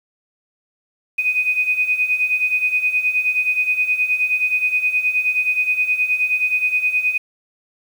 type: beating tone pair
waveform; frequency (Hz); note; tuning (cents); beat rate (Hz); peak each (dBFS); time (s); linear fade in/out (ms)
sine; 2489 / 2498.5; D#7 / D#7; 0 / +7; 9.5; -22 / -17; 1.18-7.18; 10
effects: 7-bit